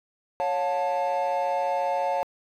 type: chord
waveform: triangle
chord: Db augmented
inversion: none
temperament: equal with one note detuned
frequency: 554.4 / 714.4 / 880 Hz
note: Db5 / F5 / A5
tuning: 0 / +39 / 0 cents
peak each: -25 dBFS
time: 0.4-2.23 s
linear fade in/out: 0 ms
effects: tanh soft clip ceiling -16 dBFS